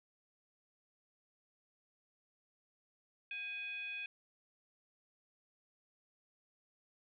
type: tone with frequency modulation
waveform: sine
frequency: 2500 Hz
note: D#7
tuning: 8 cents sharp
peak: -40 dBFS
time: 3.31-4.06 s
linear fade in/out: 2 ms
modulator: 883 Hz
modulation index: 0.52
effects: none